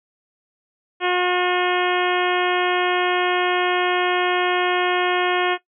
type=harmonic tone; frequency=360 Hz; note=F#4; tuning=47 cents flat; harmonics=1 / 2 / 3 / 4 / 5 / 6 / 7 / 8 / 9; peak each=-21 / -24 / -26 / -27 / -28 / -29 / -29 / -30 / -31 dBFS; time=1-5.58 s; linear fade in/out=50 ms; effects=noise-tail reverb RT60 0.1 s tail -17 dB re dry